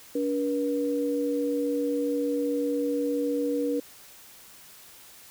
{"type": "tone pair together", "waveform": "sine", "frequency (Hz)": [286.3, 480.9], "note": ["D4", "B4"], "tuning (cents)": [-44, -46], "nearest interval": "major sixth", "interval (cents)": 898, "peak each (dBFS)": -27, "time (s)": [0.15, 3.8], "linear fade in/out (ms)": 5, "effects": ["white hiss -50 dBFS RMS until 5.3 s"]}